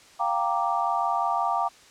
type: chord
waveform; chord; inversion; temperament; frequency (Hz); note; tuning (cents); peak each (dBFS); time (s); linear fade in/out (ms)
sine; G minor seventh; third; equal; 698.5 / 784 / 932.3 / 1174.7; F5 / G5 / Bb5 / D6; 0 / 0 / 0 / 0; -28; 0.19-1.69; 20
effects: white hiss -52 dBFS RMS until 1.9 s + low-pass 7000 Hz 12 dB/octave